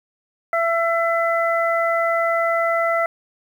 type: harmonic tone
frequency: 670 Hz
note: E5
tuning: 28 cents sharp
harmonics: 1 / 2 / 3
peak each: -19 / -22 / -24 dBFS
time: 0.53-3.06 s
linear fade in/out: 2 ms
effects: 8-bit